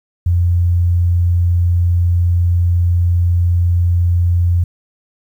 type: tone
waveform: sine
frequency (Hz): 87.2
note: F2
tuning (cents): -2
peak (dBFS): -10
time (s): 0.26-4.64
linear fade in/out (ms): 5
effects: 8-bit